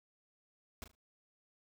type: noise with echo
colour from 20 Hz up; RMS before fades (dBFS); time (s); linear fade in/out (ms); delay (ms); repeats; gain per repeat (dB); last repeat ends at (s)
pink; -45; 0.82-0.84; 0; 37; 3; -11; 0.951
effects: none